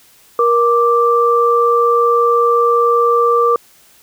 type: tone pair together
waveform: sine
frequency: 472.8 / 1174.7 Hz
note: A#4 / D6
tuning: +24 / 0 cents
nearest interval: octave + major third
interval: 1576 cents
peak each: -12 dBFS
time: 0.39-3.56 s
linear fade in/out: 2 ms
effects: white hiss -48 dBFS RMS until 4.02 s